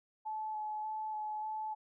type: tone with vibrato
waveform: sine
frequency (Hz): 860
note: A5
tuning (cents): -40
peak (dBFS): -36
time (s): 0.25-1.75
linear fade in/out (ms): 20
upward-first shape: square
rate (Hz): 1.7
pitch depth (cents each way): 12
effects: none